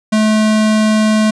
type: tone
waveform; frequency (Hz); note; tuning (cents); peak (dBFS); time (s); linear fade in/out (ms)
square; 215.9; A3; -33; -10; 0.12-1.31; 10
effects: resampled to 22050 Hz